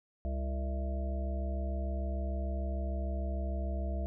harmonic tone with a mistuned harmonic, 66.7 Hz, C2, 34 cents sharp, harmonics 1 / 3 / 5 / 7 / 9 / 10, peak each -32 / -43 / -47 / -52 / -46 / -44 dBFS, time 0.25-4.06 s, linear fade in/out 0 ms, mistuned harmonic 7, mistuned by -55 cents, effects none

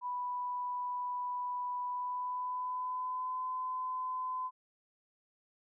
sine tone with pitch glide, 987.8 to 1018.5 Hz, B5 to C6, 0 to -47 cents, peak -34 dBFS, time 0.01-4.51 s, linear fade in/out 50 ms, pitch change +53 cents, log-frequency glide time 1.86-3.44 s, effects none

